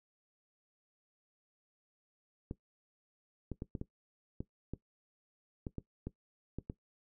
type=clicks; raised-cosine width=3 ms; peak=-26 dBFS; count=12; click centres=2.511 / 3.517 / 3.621 / 3.752 / 3.814 / 4.405 / 4.736 / 5.668 / 5.783 / 6.07 / 6.586 / 6.699 s; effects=noise-tail reverb RT60 0.1 s tail -17 dB re dry